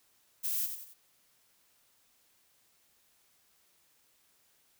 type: noise with echo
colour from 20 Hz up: violet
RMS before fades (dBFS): -33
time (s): 0.43-0.67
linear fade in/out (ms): 20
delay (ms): 91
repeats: 3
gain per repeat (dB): -7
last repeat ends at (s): 0.943
effects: white hiss -69 dBFS RMS until 4.79 s